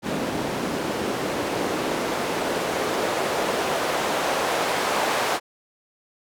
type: noise with band-pass filter sweep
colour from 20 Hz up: white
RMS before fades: -25 dBFS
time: 0.02-5.4 s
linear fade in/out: 50 ms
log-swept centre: 270 to 710 Hz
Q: 0.99
effects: none